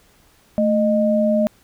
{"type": "tone pair together", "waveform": "sine", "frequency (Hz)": [220, 615.5], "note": ["A3", "D#5"], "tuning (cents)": [0, -19], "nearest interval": "octave + tritone", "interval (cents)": 1781, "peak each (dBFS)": -17, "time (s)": [0.58, 1.47], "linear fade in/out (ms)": 0, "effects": ["pink hiss -55 dBFS RMS until 1.63 s"]}